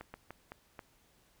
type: slowing click train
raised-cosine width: 0.5 ms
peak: -29 dBFS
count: 5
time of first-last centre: 0.01-0.792 s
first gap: 130 ms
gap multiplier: 1.28
effects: pink hiss -68 dBFS RMS until 1.4 s